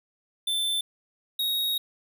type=tone pair in turn; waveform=square; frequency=3539 / 3769 Hz; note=A7 / A#7; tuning=+9 / +18 cents; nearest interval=minor second; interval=109 cents; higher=second; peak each=-25 dBFS; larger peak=neither; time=0.47-0.81 / 1.39-1.78 s; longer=second; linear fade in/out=5 ms; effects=none